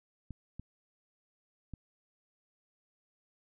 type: clicks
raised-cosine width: 5 ms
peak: -30 dBFS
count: 3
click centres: 0.307 / 0.596 / 1.737 s
effects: none